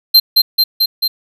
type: tone with echo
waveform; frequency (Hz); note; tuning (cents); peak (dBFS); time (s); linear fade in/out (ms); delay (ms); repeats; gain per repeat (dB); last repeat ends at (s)
square; 4147; C8; -16; -4; 0.14-0.2; 10; 220; 4; -2; 1.08
effects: none